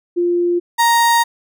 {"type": "tone pair in turn", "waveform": ["sine", "35% pulse"], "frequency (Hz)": [349.2, 934.2], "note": ["F4", "A#5"], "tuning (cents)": [0, 3], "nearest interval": "octave + perfect fourth", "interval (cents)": 1703, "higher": "second", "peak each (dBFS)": [-13, -9], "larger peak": "second", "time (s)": [[0.16, 0.6], [0.78, 1.24]], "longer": "second", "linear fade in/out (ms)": 20, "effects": []}